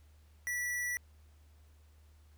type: tone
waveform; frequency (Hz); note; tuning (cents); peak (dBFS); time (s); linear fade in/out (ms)
square; 1954; B6; -19; -34; 0.47-0.97; 0
effects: added 75 Hz sine -58 dBFS peak until 2.37 s + pink hiss -71 dBFS RMS until 2.37 s